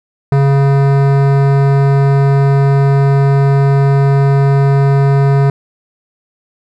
sine tone with hard clipping, 138.59 Hz, C#3, in tune, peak -9 dBFS, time 0.32-5.5 s, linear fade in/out 2 ms, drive 17 dB, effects none

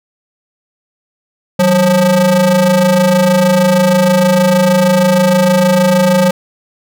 square ring-modulated tone, 175.4 Hz, F3, 8 cents sharp, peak -5 dBFS, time 1.59-6.31 s, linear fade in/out 5 ms, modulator 364 Hz, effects none

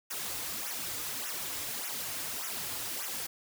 white noise with flanger, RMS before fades -37 dBFS, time 0.1-3.27 s, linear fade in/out 10 ms, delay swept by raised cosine 0.22 to 5.32 ms, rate 1.7 Hz, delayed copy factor -0.95, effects none

